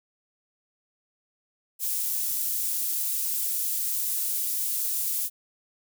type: high-pass noise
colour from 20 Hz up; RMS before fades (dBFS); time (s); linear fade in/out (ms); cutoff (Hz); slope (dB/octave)
pink; -28; 1.79-5.3; 50; 12000; 12
effects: none